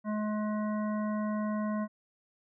harmonic tone, 212.2 Hz, G#3, 38 cents sharp, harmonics 1 / 3 / 5 / 7 / 9, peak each -30 / -38 / -40 / -48 / -50 dBFS, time 0.04-1.88 s, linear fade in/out 50 ms, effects none

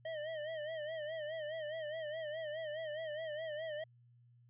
square tone with vibrato, 622.3 Hz, D#5, in tune, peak -40 dBFS, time 0.05-3.84 s, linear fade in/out 5 ms, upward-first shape sine, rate 4.8 Hz, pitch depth 90 cents each way, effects added 120 Hz sine -62 dBFS peak until 4.49 s + resampled to 8000 Hz

